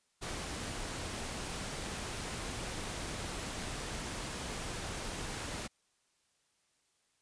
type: noise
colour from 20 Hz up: pink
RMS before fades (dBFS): -40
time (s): 0.21-5.68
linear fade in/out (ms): 20
effects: white hiss -75 dBFS RMS until 7.21 s + resampled to 22050 Hz